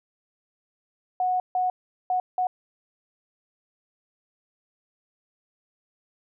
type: tone bursts at uneven times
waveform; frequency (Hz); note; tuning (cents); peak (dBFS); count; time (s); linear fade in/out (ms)
sine; 734; F#5; -14; -21; 4; 1.2-1.4 / 1.55-1.7 / 2.1-2.2 / 2.38-2.47; 2
effects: none